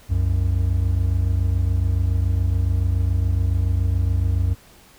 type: tone pair together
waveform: triangle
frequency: 65.41 / 92.5 Hz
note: C2 / F#2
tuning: 0 / 0 cents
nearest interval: tritone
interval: 600 cents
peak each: -19 / -17 dBFS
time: 0.09-4.55 s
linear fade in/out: 20 ms
effects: pink hiss -50 dBFS RMS until 4.98 s